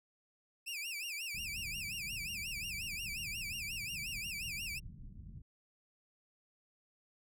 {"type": "tone with vibrato", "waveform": "sawtooth", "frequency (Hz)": 2548, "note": "D#7", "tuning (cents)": 41, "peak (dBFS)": -36, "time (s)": [0.66, 4.8], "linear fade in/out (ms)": 20, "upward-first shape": "sine", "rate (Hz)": 5.6, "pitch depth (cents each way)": 190}
{"type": "low-pass noise", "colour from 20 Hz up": "pink", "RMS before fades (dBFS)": -50, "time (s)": [1.34, 5.42], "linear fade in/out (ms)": 10, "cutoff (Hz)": 190, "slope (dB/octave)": 24}
{"effects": []}